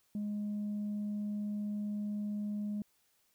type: tone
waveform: sine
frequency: 207.7 Hz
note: G#3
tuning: in tune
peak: -32 dBFS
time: 0.15-2.82 s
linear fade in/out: 2 ms
effects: tanh soft clip ceiling -32 dBFS + white hiss -73 dBFS RMS until 3.34 s